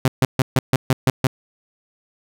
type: tone bursts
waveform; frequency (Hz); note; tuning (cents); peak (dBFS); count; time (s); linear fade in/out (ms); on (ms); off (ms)
sawtooth; 130.81; C3; 0; -9; 8; 0.05-1.27; 2; 30; 140
effects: none

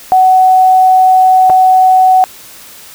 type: tone with dropouts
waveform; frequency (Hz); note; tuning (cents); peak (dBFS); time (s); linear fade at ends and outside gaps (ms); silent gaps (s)
sine; 748; F#5; +19; -3; 0.12-2.24; 0; 1.497-1.501
effects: white hiss -34 dBFS RMS until 2.94 s

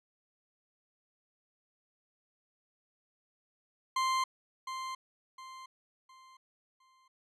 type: tone with echo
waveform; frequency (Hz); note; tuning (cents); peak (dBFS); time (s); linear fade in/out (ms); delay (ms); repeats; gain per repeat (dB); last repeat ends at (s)
40% pulse; 1046.5; C6; 0; -27; 3.96-4.24; 5; 710; 4; -9; 7.08
effects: low-pass 7000 Hz 12 dB/octave

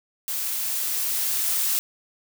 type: noise with level ramp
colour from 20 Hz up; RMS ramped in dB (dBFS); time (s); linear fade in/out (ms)
blue; -28 to -23; 0.28-1.79; 0
effects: none

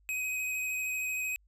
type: tone with vibrato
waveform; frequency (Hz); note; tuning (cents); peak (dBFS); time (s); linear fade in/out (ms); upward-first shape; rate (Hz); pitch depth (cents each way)
square; 2521; D#7; +22; -32; 0.09-1.36; 0; square; 13; 10
effects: added 50 Hz sine -62 dBFS peak until 1.47 s

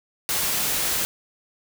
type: noise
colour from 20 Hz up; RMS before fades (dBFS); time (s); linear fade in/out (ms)
white; -24; 0.29-1.05; 0
effects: none

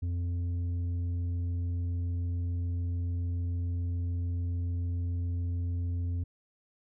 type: tone with tanh clipping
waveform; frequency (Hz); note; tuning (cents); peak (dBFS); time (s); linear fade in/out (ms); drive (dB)
triangle; 87.31; F2; 0; -30; 0.02-6.24; 10; 10
effects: none

